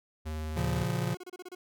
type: tone with vibrato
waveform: square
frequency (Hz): 77.78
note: D#2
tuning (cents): 0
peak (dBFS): -34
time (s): 0.25-0.85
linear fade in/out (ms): 20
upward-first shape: sine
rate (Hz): 19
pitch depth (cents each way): 17
type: chord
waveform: square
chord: Bb minor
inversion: none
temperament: just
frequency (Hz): 116.54 / 139.85 / 174.81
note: Bb2 / Db3 / F3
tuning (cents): 0 / +16 / +2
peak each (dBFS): -34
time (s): 0.56-1.15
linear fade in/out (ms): 10
type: tone bursts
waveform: 40% pulse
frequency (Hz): 362.7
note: F#4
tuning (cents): -34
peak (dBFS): -40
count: 13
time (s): 0.76-1.55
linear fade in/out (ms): 5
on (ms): 34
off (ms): 29
effects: none